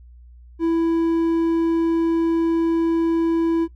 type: tone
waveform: triangle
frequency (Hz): 330.8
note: E4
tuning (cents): +6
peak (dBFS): -14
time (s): 0.59-3.68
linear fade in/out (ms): 50
effects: noise-tail reverb RT60 0.1 s tail -17 dB re dry + added 60 Hz sine -42 dBFS peak until 3.75 s